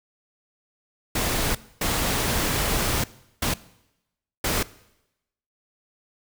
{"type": "noise bursts at uneven times", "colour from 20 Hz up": "pink", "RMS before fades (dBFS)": -24, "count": 4, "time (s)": [[1.15, 1.55], [1.81, 3.04], [3.42, 3.54], [4.44, 4.63]], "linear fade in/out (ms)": 5, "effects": ["noise-tail reverb RT60 0.9 s tail -20 dB re dry"]}